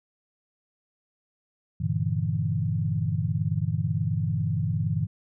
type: chord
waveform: sine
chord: E half-diminished seventh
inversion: first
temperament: equal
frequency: 98 / 116.54 / 146.83 / 164.81 Hz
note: G2 / Bb2 / D3 / E3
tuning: 0 / 0 / 0 / 0 cents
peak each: -29 dBFS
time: 1.8-5.07 s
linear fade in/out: 10 ms
effects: none